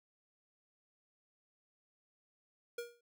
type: tone with exponential decay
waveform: square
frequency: 475.1 Hz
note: A#4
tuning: 33 cents sharp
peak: -37 dBFS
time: 2.78-3.01 s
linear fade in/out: 5 ms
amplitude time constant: 50 ms
effects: none